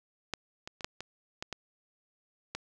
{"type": "clicks", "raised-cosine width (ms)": 0.2, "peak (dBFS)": [-15, -23, -26, -14, -22, -19, -19, -18], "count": 8, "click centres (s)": [0.337, 0.675, 0.808, 0.845, 1.006, 1.425, 1.527, 2.55], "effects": []}